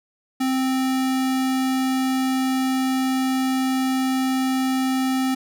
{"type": "tone", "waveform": "square", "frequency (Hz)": 261.6, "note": "C4", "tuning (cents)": 0, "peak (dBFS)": -20, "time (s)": [0.4, 5.35], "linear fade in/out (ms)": 10, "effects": []}